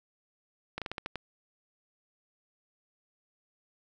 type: slowing click train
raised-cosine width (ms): 0.3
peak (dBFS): -19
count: 7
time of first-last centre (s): 0.78-1.157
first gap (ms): 37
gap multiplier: 1.21
effects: none